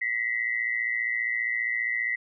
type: tone pair together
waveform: sine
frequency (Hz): 1930 / 2045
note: B6 / C7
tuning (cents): -40 / -40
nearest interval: minor second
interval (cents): 100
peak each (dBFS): -28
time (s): 0.01-2.16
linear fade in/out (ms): 10
effects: none